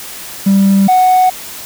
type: tone pair in turn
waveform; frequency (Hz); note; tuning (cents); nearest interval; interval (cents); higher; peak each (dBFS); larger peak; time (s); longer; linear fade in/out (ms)
triangle; 196 / 740; G3 / F#5; 0 / 0; octave + major seventh; 2300; second; -3; neither; 0.46-0.88 / 0.88-1.3; neither; 10
effects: tanh soft clip ceiling -1 dBFS + white hiss -28 dBFS RMS until 1.65 s